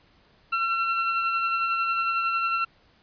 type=tone with tremolo; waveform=30% pulse; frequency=1354 Hz; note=E6; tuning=46 cents sharp; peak=-19 dBFS; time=0.52-2.65 s; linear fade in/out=10 ms; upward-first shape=sine; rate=11 Hz; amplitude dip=30%; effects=pink hiss -60 dBFS RMS until 3.02 s + resampled to 11025 Hz